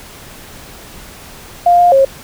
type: tone with pitch steps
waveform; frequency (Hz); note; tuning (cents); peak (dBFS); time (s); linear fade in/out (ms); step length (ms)
sine; 701 / 705 / 541; F5 / F5 / C#5; +6 / +16 / -42; -5; 1.66-2.05; 5; 130
effects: pink hiss -35 dBFS RMS until 2.23 s